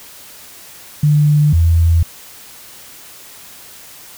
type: tone pair in turn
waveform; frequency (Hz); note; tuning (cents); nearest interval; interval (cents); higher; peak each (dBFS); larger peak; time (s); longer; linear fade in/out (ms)
sine; 148.6 / 83.24; D3 / E2; +21 / +17; minor seventh; 1004; first; -8; neither; 1.03-1.53 / 1.53-2.03; neither; 5
effects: white hiss -38 dBFS RMS until 4.17 s